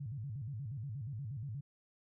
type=tone with vibrato; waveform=sine; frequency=123.47 Hz; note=B2; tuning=in tune; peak=-39 dBFS; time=0-1.61 s; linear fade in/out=10 ms; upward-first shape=square; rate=8.4 Hz; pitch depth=240 cents each way; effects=none